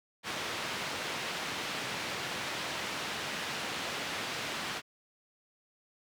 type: band-pass noise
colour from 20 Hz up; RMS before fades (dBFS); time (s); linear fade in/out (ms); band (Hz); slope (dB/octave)
white; -37; 0.23-4.82; 50; 110 to 3300; 12
effects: none